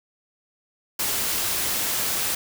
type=noise; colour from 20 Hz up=white; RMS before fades=-25 dBFS; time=0.99-2.35 s; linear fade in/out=5 ms; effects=none